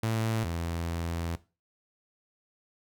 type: tone pair in turn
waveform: sawtooth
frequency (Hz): 111.8 / 84.09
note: A2 / E2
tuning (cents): +28 / +35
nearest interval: perfect fourth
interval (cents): 493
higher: first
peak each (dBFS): -23 / -27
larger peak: first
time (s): 0.03-0.44 / 0.44-1.36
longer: second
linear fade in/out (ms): 5
effects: noise-tail reverb RT60 0.3 s tail -17 dB re dry